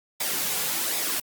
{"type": "noise with flanger", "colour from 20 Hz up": "white", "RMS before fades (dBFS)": -27, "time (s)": [0.2, 1.2], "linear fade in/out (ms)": 5, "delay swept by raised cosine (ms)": [0.67, 3.27], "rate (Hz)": 1.3, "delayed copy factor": -0.5, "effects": ["high-pass 150 Hz 12 dB/octave", "Opus 48 kbps"]}